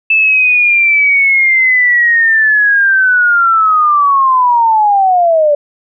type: linear sweep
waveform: sine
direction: down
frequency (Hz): 2637 to 574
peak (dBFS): -6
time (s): 0.1-5.55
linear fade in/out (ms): 5
effects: none